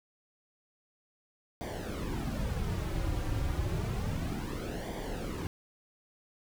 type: noise with flanger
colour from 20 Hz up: brown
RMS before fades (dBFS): -34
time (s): 1.61-5.47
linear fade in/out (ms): 0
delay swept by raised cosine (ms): 0.74 to 4.74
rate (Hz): 0.3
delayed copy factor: -0.7
effects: none